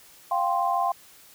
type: chord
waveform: sine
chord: F suspended second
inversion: none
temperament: just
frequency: 698.5 / 785.8 / 1047.7 Hz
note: F5 / G5 / C6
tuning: 0 / +4 / +2 cents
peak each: -26 dBFS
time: 0.31-0.92 s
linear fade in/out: 5 ms
effects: white hiss -52 dBFS RMS until 1.34 s